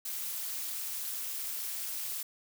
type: noise with amplitude modulation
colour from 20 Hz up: blue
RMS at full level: -34 dBFS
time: 0.05-2.23 s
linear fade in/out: 5 ms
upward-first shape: sine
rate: 238 Hz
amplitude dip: 70%
effects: none